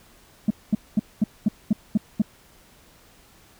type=tone bursts; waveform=sine; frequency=212.2 Hz; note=G#3; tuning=38 cents sharp; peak=-13 dBFS; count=8; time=0.48-2.22 s; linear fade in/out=5 ms; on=25 ms; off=220 ms; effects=tanh soft clip ceiling -13 dBFS + pink hiss -54 dBFS RMS until 3.59 s